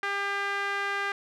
sawtooth tone with band-pass filter, 400 Hz, G4, 35 cents sharp, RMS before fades -30 dBFS, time 0.03-1.12 s, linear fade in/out 2 ms, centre 1700 Hz, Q 2.2, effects none

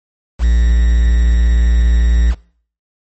triangle tone with quantisation, 58.27 Hz, A#1, in tune, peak -6 dBFS, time 0.39-2.35 s, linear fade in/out 50 ms, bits 5, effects noise-tail reverb RT60 0.5 s tail -21 dB re dry + MP3 32 kbps

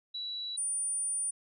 sine tone pair in turn, 3927 / 9340 Hz, B7 / D9, -11 / -11 cents, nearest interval octave + minor third, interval 1500 cents, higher second, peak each -35 / -30 dBFS, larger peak second, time 0.14-0.57 / 0.57-1.31 s, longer second, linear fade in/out 10 ms, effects none

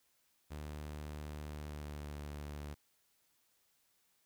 sawtooth tone with pitch glide, 75 to 73.37 Hz, D2 to D2, +37 to -1 cents, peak -39 dBFS, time 0.5-2.75 s, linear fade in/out 20 ms, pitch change -38 cents, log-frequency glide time 1.49-2.16 s, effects white hiss -75 dBFS RMS until 4.25 s

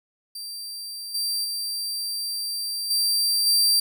sawtooth tone with level steps, 4699 Hz, D8, in tune, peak -30 / -21 / -24 / -17 / -14 dBFS, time 0.35-3.8 s, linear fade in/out 5 ms, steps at 1.14 / 1.44 / 2.9 / 3.46 s, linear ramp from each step 10 ms, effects none

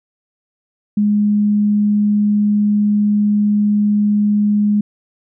sine tone, 207.7 Hz, G#3, in tune, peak -11 dBFS, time 0.97-4.81 s, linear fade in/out 5 ms, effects none

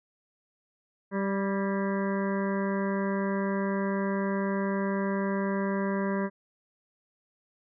harmonic tone with a mistuned harmonic, 196 Hz, G3, in tune, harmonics 1 / 2 / 3 / 5 / 6 / 7 / 8 / 9 / 10, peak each -28 / -33 / -35 / -37 / -42 / -49 / -40 / -48 / -44 dBFS, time 1.11-6.3 s, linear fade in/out 50 ms, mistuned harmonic 8, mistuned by +46 cents, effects none

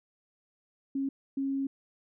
sine tone bursts at uneven times, 272.7 Hz, C#4, 28 cents flat, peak -28 dBFS, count 2, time 0.95-1.09 / 1.37-1.67 s, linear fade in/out 5 ms, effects none

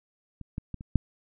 clicks, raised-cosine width 5 ms, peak -28 / -20 / -22 / -28 / -8 dBFS, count 5, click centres 0.413 / 0.581 / 0.743 / 0.809 / 0.957 s, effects none

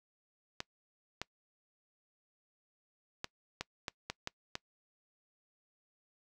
clicks, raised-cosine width 0.2 ms, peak -19 dBFS, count 8, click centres 0.604 / 1.216 / 3.244 / 3.61 / 3.882 / 4.1 / 4.274 / 4.554 s, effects noise-tail reverb RT60 0.1 s tail -24 dB re dry

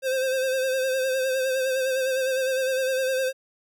square tone with vibrato, 523.3 Hz, C5, in tune, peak -23 dBFS, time 0.02-3.33 s, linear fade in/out 50 ms, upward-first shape sine, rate 9.8 Hz, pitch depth 39 cents each way, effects none

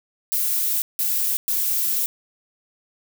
violet noise bursts at uneven times, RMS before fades -22 dBFS, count 3, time 0.32-0.82 / 0.99-1.37 / 1.48-2.06 s, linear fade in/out 0 ms, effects none

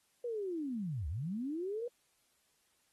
sine linear two-way sweep, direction down then up, 493.9 to 66.3 to 493.9 Hz, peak -35 dBFS, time 0.24-1.88 s, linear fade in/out 5 ms, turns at 1.08 s, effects white hiss -74 dBFS RMS until 2.92 s + AAC 32 kbps

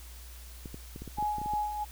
clicks, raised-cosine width 3 ms, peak -28 dBFS, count 11, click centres 0.658 / 0.744 / 0.961 / 1.02 / 1.077 / 1.185 / 1.226 / 1.384 / 1.416 / 1.46 / 1.536 s
sine tone with tremolo, 839 Hz, G#5, 17 cents sharp, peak -27 dBFS, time 1.17-1.85 s, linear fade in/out 20 ms, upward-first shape sine, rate 3.1 Hz, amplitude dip 55%
effects added 60 Hz sine -45 dBFS peak until 1.91 s + white hiss -52 dBFS RMS until 1.91 s

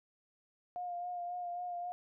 sine tone with vibrato, 708 Hz, F5, 23 cents sharp, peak -37 dBFS, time 0.76-1.92 s, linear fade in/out 0 ms, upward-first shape sine, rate 3.7 Hz, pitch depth 24 cents each way, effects none

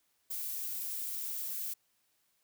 violet noise, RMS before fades -38 dBFS, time 0.3-1.74 s, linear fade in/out 10 ms, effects white hiss -75 dBFS RMS until 2.43 s

